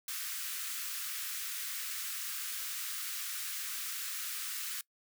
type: high-pass noise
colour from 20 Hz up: white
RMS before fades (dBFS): -39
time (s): 0.08-4.81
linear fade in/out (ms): 2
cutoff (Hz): 1200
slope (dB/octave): 48
effects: noise-tail reverb RT60 0.1 s tail -22 dB re dry